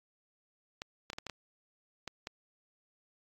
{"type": "clicks", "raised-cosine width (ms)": 0.2, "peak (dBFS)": -22, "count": 8, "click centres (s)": [0.819, 1.101, 1.132, 1.185, 1.267, 1.297, 2.077, 2.271], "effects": ["AAC 64 kbps"]}